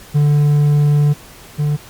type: tone pair in turn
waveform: triangle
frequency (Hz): 146.83 / 147.94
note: D3 / D3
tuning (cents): 0 / +13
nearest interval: unison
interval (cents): 13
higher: second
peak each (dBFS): -7 / -11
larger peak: first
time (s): 0.14-1.14 / 1.58-1.77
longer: first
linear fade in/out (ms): 20
effects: pink hiss -39 dBFS RMS until 1.89 s + MP3 96 kbps